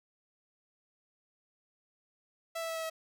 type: tone with pitch steps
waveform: sawtooth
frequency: 661 / 656.8 / 652.7 / 648.5 / 644.4 Hz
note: E5 / E5 / E5 / E5 / E5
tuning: +5 / -6 / -17 / -28 / -39 cents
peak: -31 dBFS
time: 2.55-2.9 s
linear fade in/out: 10 ms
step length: 70 ms
effects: none